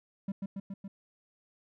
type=tone with echo; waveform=triangle; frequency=195.9 Hz; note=G3; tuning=1 cent flat; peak=-29 dBFS; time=0.28-0.32 s; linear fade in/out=5 ms; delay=140 ms; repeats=4; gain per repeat=-2 dB; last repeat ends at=0.88 s; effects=none